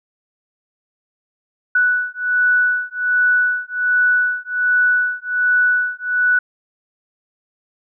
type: beating tone pair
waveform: sine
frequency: 1480 / 1481.3 Hz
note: F#6 / F#6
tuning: 0 / +2 cents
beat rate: 1.3 Hz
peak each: -17 dBFS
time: 1.75-6.39 s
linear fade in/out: 5 ms
effects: none